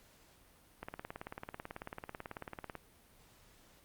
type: click train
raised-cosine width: 0.5 ms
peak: -27 dBFS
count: 36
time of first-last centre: 0.83-2.753 s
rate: 18.2 Hz
effects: pink hiss -64 dBFS RMS until 3.84 s + Opus 48 kbps